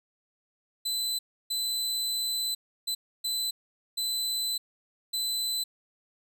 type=tone bursts at uneven times; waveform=sawtooth; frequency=4021 Hz; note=B7; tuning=30 cents sharp; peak=-25 dBFS; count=6; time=0.85-1.19 / 1.5-2.55 / 2.87-2.95 / 3.24-3.51 / 3.97-4.58 / 5.13-5.64 s; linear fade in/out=10 ms; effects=none